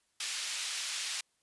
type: band-pass noise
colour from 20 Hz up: pink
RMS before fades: -37 dBFS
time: 0.2-1.21 s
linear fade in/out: 5 ms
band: 2700 to 8200 Hz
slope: 12 dB/octave
effects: white hiss -75 dBFS RMS until 1.42 s + resampled to 24000 Hz